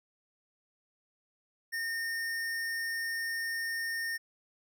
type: tone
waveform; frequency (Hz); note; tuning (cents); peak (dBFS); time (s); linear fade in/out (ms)
square; 1828; A#6; -34; -33; 1.72-4.18; 20
effects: none